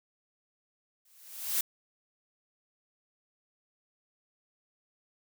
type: noise with exponential growth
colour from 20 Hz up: blue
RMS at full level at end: -26 dBFS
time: 1.05-1.61 s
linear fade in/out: 5 ms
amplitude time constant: 120 ms
effects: none